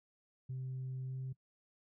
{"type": "tone with pitch glide", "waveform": "sine", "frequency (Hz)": [130, 130.9], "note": ["C3", "C3"], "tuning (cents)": [-11, 1], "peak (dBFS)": -37, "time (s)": [0.49, 1.33], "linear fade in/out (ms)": 10, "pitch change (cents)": 12, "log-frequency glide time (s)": [1.06, 1.15], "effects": ["noise-tail reverb RT60 0.1 s tail -21 dB re dry", "tanh soft clip ceiling -36 dBFS"]}